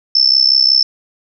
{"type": "tone with amplitude modulation", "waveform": "sine", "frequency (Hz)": 5300, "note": "E8", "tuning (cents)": 9, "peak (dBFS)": -4, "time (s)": [0.15, 0.83], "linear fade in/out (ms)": 5, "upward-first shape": "sine", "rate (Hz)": 65.5, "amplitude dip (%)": 90, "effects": []}